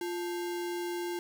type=tone with sample-and-hold; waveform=sine; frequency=349.2 Hz; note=F4; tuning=in tune; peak=-32 dBFS; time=0.01-1.19 s; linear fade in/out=2 ms; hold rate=1225 Hz; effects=none